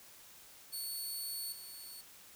10% pulse tone with level steps, 4435 Hz, C#8, in tune, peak -32 / -41 dBFS, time 0.72-2.02 s, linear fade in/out 20 ms, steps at 1.52 s, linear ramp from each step 5 ms, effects white hiss -57 dBFS RMS until 2.35 s

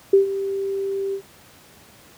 sine tone with ADSR envelope, 392 Hz, G4, in tune, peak -8 dBFS, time 0.13-1.22 s, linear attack 6 ms, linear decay 120 ms, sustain -14 dB, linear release 86 ms, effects pink hiss -49 dBFS RMS until 2.17 s + high-pass 80 Hz 12 dB/octave

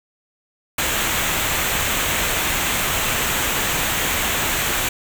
pink noise with comb filter, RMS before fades -21 dBFS, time 0.78-4.89 s, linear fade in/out 5 ms, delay 0.2 ms, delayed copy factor -0.55, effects none

